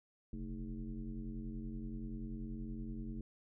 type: tone with frequency modulation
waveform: sine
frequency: 130.81 Hz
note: C3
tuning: in tune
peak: -40 dBFS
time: 0.33-3.21 s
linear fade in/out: 2 ms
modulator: 90.7 Hz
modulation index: 1.8
effects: none